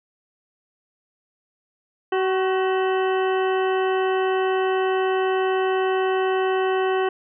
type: harmonic tone with a mistuned harmonic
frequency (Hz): 378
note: F#4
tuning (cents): +37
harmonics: 1 / 2 / 3 / 4 / 5 / 7 / 8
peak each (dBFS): -20 / -26 / -30 / -32 / -34 / -37 / -38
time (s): 2.12-7.09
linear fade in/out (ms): 5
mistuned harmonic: 3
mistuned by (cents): -41
effects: none